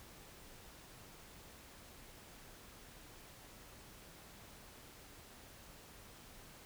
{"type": "silence", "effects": ["pink hiss -57 dBFS RMS until 6.65 s"]}